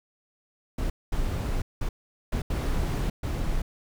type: noise bursts at uneven times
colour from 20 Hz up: brown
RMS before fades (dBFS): -27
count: 6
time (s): 0.78-0.9 / 1.12-1.62 / 1.81-1.89 / 2.32-2.42 / 2.5-3.1 / 3.23-3.62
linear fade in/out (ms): 5
effects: none

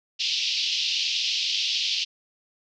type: band-pass noise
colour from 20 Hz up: pink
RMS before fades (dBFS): -26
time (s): 0.19-2.05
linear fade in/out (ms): 20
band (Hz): 2700 to 5400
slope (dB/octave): 48
effects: none

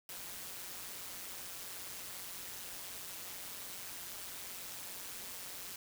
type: noise with amplitude modulation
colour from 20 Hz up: white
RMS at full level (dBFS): -43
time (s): 0.09-5.76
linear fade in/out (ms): 2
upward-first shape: sine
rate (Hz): 184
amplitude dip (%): 65
effects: none

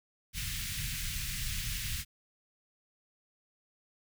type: band-stop noise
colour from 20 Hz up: pink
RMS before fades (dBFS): -36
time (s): 0.33-2.05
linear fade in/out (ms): 50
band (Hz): 150 to 1900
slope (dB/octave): 24
effects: none

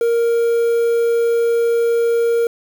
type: tone with quantisation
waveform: triangle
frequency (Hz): 466.2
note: A#4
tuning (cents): 0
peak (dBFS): -11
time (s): 0.01-2.47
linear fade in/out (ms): 2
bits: 6
effects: none

